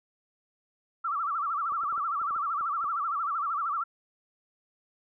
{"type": "tone with vibrato", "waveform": "sine", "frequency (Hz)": 1244.5, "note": "D#6", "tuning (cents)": 0, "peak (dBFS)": -27, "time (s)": [1.04, 3.84], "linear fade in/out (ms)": 10, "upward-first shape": "sine", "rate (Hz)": 13, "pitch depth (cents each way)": 170}
{"type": "clicks", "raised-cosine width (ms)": 1, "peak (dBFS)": -36, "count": 9, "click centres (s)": [1.722, 1.836, 1.926, 1.979, 2.216, 2.308, 2.363, 2.61, 2.842]}
{"effects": []}